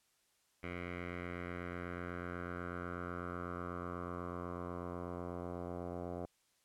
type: tone with low-pass filter sweep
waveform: 10% pulse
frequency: 88.1 Hz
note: F2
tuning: 16 cents sharp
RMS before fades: -43 dBFS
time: 0.63-6.26 s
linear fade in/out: 5 ms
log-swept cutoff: 2200 to 770 Hz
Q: 3.5
effects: white hiss -75 dBFS RMS until 6.64 s + low-pass 11000 Hz 12 dB/octave